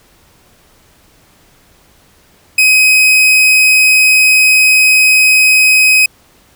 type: tone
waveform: 40% pulse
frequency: 2525 Hz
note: D#7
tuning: 25 cents sharp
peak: -4 dBFS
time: 2.58-6.06 s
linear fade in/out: 5 ms
effects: pink hiss -48 dBFS RMS until 6.55 s